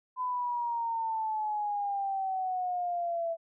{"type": "exponential sweep", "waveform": "sine", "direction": "down", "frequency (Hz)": [1014, 661], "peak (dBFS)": -29, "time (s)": [0.16, 3.37], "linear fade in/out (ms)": 50, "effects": []}